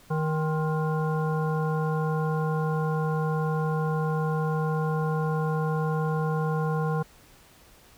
harmonic tone with a mistuned harmonic, 156.8 Hz, D#3, 14 cents sharp, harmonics 1 / 3 / 5 / 7 / 9, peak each -25 / -31 / -35 / -35 / -39 dBFS, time 0.1-7.03 s, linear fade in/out 10 ms, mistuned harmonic 7, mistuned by -66 cents, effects pink hiss -55 dBFS RMS until 7.97 s

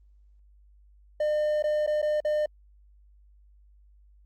triangle tone with dropouts, 604 Hz, D5, 48 cents sharp, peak -21 dBFS, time 1.2-2.46 s, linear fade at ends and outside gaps 5 ms, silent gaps 1.625-1.639 / 1.865-1.874 / 2.018-2.026 / 2.204-2.248 s, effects added 50 Hz sine -54 dBFS peak until 4.25 s + Opus 32 kbps

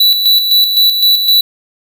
square tone with tremolo, 3951 Hz, B7, in tune, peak -6 dBFS, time 0-1.41 s, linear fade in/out 5 ms, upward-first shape square, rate 3.9 Hz, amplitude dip 50%, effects none

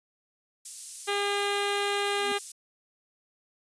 white high-pass noise, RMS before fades -37 dBFS, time 0.65-2.52 s, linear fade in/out 5 ms, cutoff 7300 Hz, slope 12 dB/octave
harmonic tone, 404.6 Hz, G#4, 45 cents flat, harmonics 1 / 2 / 3 / 4 / 5 / 6 / 7 / 8 / 9 / 10, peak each -30 / -33 / -35 / -36 / -37 / -38 / -38 / -39 / -40 / -40 dBFS, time 1.07-2.39 s, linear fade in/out 20 ms
triangle tone with exponential growth, 254 Hz, B3, 49 cents sharp, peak -33 dBFS, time 2.1-2.32 s, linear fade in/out 0 ms, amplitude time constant 47 ms
effects resampled to 22050 Hz

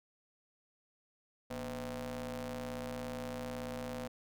sawtooth ring-modulated tone, 134.3 Hz, C3, 46 cents sharp, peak -32 dBFS, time 1.5-4.08 s, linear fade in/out 10 ms, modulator 374 Hz, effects none

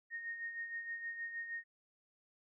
sine tone with tremolo, 1853 Hz, A#6, 11 cents flat, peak -38 dBFS, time 0.1-1.64 s, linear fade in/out 50 ms, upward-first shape sine, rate 6.4 Hz, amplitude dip 55%, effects none

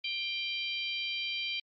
harmonic tone with a mistuned harmonic, 784 Hz, G5, in tune, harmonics 3 / 4 / 5 / 6, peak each -36 / -36 / -41 / -42 dBFS, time 0.04-1.6 s, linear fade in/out 5 ms, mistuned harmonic 3, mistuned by +17 cents, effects Opus 24 kbps

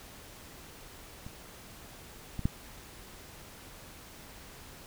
clicks, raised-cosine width 5 ms, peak -30 / -23 / -14 dBFS, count 3, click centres 1.265 / 2.393 / 2.455 s, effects pink hiss -50 dBFS RMS until 4.86 s

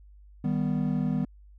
triangle chord, Eb augmented, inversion none, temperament equal, 155.56 / 196 / 246.9 Hz, Eb3 / G3 / B3, 0 / 0 / 0 cents, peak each -27 dBFS, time 0.44-1.25 s, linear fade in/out 5 ms, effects added 50 Hz sine -49 dBFS peak until 1.58 s

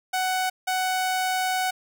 sawtooth tone pair in turn, 745 / 745 Hz, F#5 / F#5, +12 / +12 cents, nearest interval unison, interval 0 cents, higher neither, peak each -19 dBFS, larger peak neither, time 0.13-0.5 / 0.67-1.71 s, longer second, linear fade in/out 10 ms, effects none

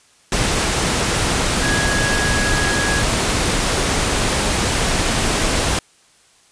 sine tone in noise, 1661.2 Hz, G#6, in tune, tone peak -21 dBFS, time 1.63-3.02 s, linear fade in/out 2 ms, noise pink, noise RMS -18 dBFS, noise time 0.32-5.79 s, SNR -6 dB, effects white hiss -53 dBFS RMS until 6.51 s + resampled to 22050 Hz

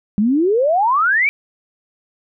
sine exponential sweep, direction up, 196 to 2369 Hz, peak -12 dBFS, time 0.18-1.29 s, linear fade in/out 0 ms, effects none

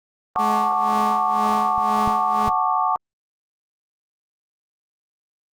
sine chord, D major seventh, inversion first, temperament equal with one note detuned, 740 / 880 / 1108.7 / 1180.1 Hz, F#5 / A5 / C#6 / D6, 0 / 0 / 0 / +8 cents, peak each -23 dBFS, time 0.36-2.96 s, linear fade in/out 0 ms
sawtooth tone with tremolo, 212.4 Hz, G#3, 39 cents sharp, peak -20 dBFS, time 0.38-2.5 s, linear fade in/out 20 ms, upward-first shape sine, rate 2 Hz, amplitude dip 85%
clicks, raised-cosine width 5 ms, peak -26 / -16 / -16 dBFS, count 3, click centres 1.78 / 2.076 / 2.479 s
effects Opus 24 kbps

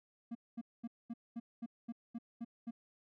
triangle tone bursts, 233.1 Hz, A#3, in tune, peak -37 dBFS, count 10, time 0.31-2.71 s, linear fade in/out 10 ms, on 42 ms, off 220 ms, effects none

